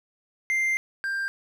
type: tone pair in turn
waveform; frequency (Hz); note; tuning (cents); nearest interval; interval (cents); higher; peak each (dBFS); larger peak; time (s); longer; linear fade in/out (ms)
triangle; 2093 / 1586.9; C7 / G6; 0 / +21; perfect fourth; 479; first; -20 / -24; first; 0.5-0.77 / 1.04-1.28; first; 0
effects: none